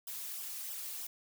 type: noise with flanger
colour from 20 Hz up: blue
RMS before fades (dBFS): -42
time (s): 0.07-1.07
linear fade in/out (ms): 5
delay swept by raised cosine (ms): 0.45 to 4.65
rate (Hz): 3.1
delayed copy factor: -0.9
effects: none